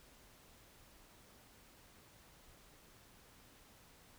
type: silence
effects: pink hiss -63 dBFS RMS until 4.18 s